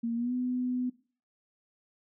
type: tone with pitch glide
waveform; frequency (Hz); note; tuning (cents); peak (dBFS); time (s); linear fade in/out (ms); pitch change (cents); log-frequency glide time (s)
sine; 232.1 to 250.2; A#3 to B3; -7 to +23; -28; 0.03-0.9; 10; +130; 0.15-0.33
effects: noise-tail reverb RT60 0.4 s tail -19 dB re dry